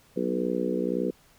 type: harmonic tone with a mistuned harmonic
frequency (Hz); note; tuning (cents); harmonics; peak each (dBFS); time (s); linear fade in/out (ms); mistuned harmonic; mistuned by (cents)
61.74; B1; 0; 3 / 4 / 5 / 6 / 7 / 8; -32 / -32 / -32 / -32 / -32 / -32; 0.16-1.11; 10; 3; +24
effects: pink hiss -59 dBFS RMS until 1.38 s